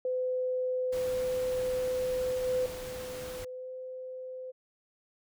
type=tone; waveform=sine; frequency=508 Hz; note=B4; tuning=49 cents sharp; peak=-28 dBFS; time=0.05-2.66 s; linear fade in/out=2 ms
type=noise; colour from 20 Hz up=pink; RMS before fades=-44 dBFS; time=0.92-3.45 s; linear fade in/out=10 ms
type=tone with pitch glide; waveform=sine; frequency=506 to 512.8 Hz; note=B4 to C5; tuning=+42 to -35 cents; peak=-38 dBFS; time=2.37-4.52 s; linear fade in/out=20 ms; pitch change=+23 cents; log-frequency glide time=3.47-3.7 s
effects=none